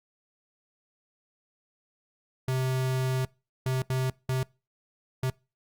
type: tone bursts at uneven times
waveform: square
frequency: 130 Hz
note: C3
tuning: 11 cents flat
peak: -26 dBFS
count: 5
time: 2.48-3.25 / 3.66-3.82 / 3.9-4.1 / 4.29-4.43 / 5.23-5.3 s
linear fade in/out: 2 ms
effects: noise-tail reverb RT60 0.3 s tail -25 dB re dry + Opus 48 kbps